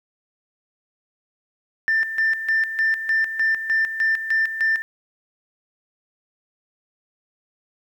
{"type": "tone with tremolo", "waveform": "sine", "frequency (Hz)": 1785, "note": "A6", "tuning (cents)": 24, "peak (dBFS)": -15, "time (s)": [1.88, 4.82], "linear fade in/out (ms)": 0, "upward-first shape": "square", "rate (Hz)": 3.3, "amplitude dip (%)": 70, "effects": ["tanh soft clip ceiling -13 dBFS", "9-bit"]}